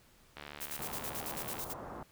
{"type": "click train", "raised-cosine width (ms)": 0.3, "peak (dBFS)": -28, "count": 91, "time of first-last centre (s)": [0.37, 1.596], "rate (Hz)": 73.4}
{"type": "noise with tremolo", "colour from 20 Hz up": "blue", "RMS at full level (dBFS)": -40, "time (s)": [0.6, 1.74], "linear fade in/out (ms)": 20, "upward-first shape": "square", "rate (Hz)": 9.1, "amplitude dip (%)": 70}
{"type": "low-pass noise", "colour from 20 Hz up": "white", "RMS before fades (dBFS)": -45, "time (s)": [0.79, 2.03], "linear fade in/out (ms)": 2, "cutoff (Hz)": 1100, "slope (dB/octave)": 24}
{"effects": ["pink hiss -64 dBFS RMS until 2.11 s"]}